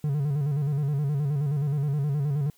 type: tone with vibrato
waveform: triangle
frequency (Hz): 143.9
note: D3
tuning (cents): -35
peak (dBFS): -21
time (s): 0.04-2.5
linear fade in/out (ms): 2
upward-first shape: square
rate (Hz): 9.5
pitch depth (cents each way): 74
effects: white hiss -62 dBFS RMS until 2.57 s